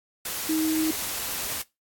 sine tone in noise, 315.5 Hz, D#4, 24 cents sharp, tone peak -22 dBFS, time 0.49-0.91 s, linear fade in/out 5 ms, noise white, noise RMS -31 dBFS, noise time 0.25-1.62 s, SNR +6 dB, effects noise-tail reverb RT60 0.2 s tail -19 dB re dry + AAC 64 kbps

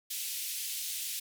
white band-pass noise, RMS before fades -37 dBFS, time 0.1-1.2 s, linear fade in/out 10 ms, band 2500 to 16000 Hz, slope 24 dB/octave, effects none

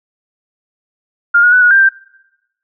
sine tone with pitch steps, 1408 / 1446 / 1491 / 1454 / 1585 / 1571 Hz, F6 / F#6 / F#6 / F#6 / G6 / G6, +14 / -40 / +13 / -31 / +19 / +3 cents, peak -5 dBFS, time 1.34-1.892 s, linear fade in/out 10 ms, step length 92 ms, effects noise-tail reverb RT60 1.0 s tail -26 dB re dry

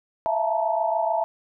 sine tone cluster, 656 / 683 / 874 / 939 Hz, E5 / F5 / A5 / A#5, -9 / -39 / -12 / +12 cents, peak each -25 / -27 / -25 / -30 dBFS, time 0.26-1.24 s, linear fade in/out 0 ms, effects none

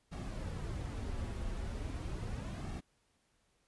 brown noise with flanger, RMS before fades -40 dBFS, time 0.11-2.81 s, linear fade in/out 20 ms, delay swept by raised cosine 2 to 6.8 ms, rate 0.38 Hz, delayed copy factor -0.5, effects pink hiss -75 dBFS RMS until 3.67 s + resampled to 24000 Hz

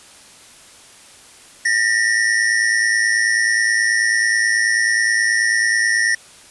square tone pair together, 1805.7 / 1915 Hz, A6 / A#6, +44 / +46 cents, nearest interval minor second, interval 102 cents, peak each -18 dBFS, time 1.65-6.15 s, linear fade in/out 5 ms, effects white hiss -44 dBFS RMS until 6.5 s + resampled to 24000 Hz

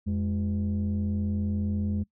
sine tone pair together, 87.31 / 207.3 Hz, F2 / G#3, 0 / -3 cents, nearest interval octave + minor third, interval 1497 cents, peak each -26 dBFS, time 0.06-2.04 s, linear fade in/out 20 ms, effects noise-tail reverb RT60 0.1 s tail -22 dB re dry + tanh soft clip ceiling -22 dBFS

